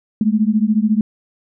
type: beating tone pair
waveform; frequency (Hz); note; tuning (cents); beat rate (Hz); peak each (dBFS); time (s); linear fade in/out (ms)
sine; 208.9 / 222.9; G#3 / A3; +10 / +23; 14; -15 / -16; 0.21-1.01; 2
effects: none